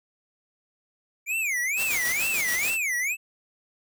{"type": "tone with vibrato", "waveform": "square", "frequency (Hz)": 2275, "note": "C#7", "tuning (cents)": 44, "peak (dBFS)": -25, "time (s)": [1.26, 3.17], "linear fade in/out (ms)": 50, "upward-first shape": "sine", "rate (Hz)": 2.2, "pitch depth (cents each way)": 290}
{"type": "noise with tremolo", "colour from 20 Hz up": "white", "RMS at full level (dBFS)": -30, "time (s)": [1.76, 2.78], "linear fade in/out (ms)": 50, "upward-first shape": "square", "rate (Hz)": 6.9, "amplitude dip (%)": 40}
{"effects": []}